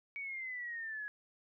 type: exponential sweep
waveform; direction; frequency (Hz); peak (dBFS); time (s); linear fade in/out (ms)
sine; down; 2267 to 1670; -39; 0.16-1.08; 0
effects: none